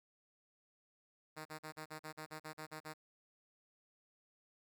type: tone bursts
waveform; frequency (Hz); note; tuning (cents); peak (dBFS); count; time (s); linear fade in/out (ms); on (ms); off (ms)
5% pulse; 155.56; D#3; 0; -34; 12; 1.36-2.939; 20; 94; 41
effects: none